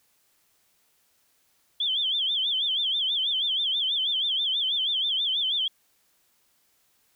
sine tone with vibrato, 3304 Hz, G#7, 10 cents flat, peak -23 dBFS, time 1.8-5.68 s, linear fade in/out 5 ms, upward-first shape sine, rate 6.2 Hz, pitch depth 150 cents each way, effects white hiss -67 dBFS RMS until 7.15 s

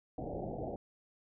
white low-pass noise, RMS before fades -40 dBFS, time 0.18-0.76 s, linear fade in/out 2 ms, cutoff 780 Hz, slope 96 dB/octave, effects none

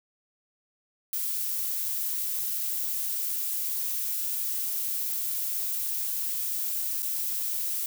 violet noise with dropouts, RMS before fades -30 dBFS, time 1.13-7.86 s, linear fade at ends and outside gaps 1 ms, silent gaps 7.022-7.028 s, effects none

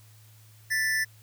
square tone pair together, 1762.5 / 1974 Hz, A6 / B6, +2 / -1 cents, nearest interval major second, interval 197 cents, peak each -26 / -31 dBFS, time 0.7-1.05 s, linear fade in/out 20 ms, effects added 108 Hz sine -52 dBFS peak until 1.22 s + white hiss -59 dBFS RMS until 1.22 s

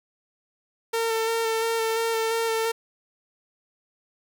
sawtooth tone with vibrato, 452.3 Hz, A4, 48 cents sharp, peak -19 dBFS, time 0.93-2.72 s, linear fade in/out 10 ms, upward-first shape square, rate 2.9 Hz, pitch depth 16 cents each way, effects none

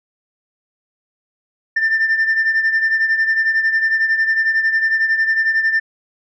sine beating tone pair, 1786 / 1797 Hz, A6 / A6, +25 / +36 cents, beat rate 11 Hz, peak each -13 / -19 dBFS, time 1.76-5.8 s, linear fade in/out 10 ms, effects tanh soft clip ceiling -10 dBFS

